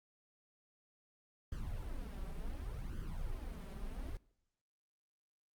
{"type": "noise with flanger", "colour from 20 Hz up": "brown", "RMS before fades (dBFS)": -42, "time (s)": [1.52, 4.17], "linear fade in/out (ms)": 2, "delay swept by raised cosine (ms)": [0.63, 5.23], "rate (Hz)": 0.68, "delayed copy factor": 0.8, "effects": ["noise-tail reverb RT60 0.8 s tail -22 dB re dry", "Opus 48 kbps"]}